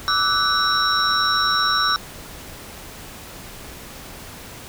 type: tone cluster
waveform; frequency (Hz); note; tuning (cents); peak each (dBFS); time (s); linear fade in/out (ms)
sine; 1164 / 1304 / 1493 / 3872 / 5510; D6 / E6 / F#6 / B7 / F8; -16 / -19 / +15 / -35 / -24; -23; 0.08-1.96; 0
effects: pink hiss -38 dBFS RMS until 4.68 s